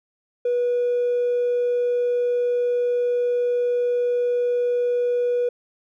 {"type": "tone with hard clipping", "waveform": "sine", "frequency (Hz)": 486.8, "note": "B4", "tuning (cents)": -25, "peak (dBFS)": -19, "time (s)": [0.45, 5.49], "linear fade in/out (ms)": 5, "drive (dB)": 1, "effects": []}